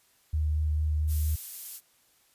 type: tone with vibrato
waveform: sine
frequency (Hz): 76.5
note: D#2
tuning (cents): -29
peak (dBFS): -24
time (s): 0.33-1.36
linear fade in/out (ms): 10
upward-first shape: triangle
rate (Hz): 4.4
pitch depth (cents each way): 16
type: noise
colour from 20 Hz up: violet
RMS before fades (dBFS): -37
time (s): 1.07-1.81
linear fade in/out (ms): 50
effects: white hiss -65 dBFS RMS until 2.34 s + resampled to 32000 Hz